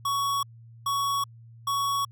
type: tone bursts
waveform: square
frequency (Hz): 1118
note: C#6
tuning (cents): +14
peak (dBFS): -25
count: 3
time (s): 0.05-2.05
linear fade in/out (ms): 5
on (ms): 380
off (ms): 430
effects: added 115 Hz sine -46 dBFS peak until 2.11 s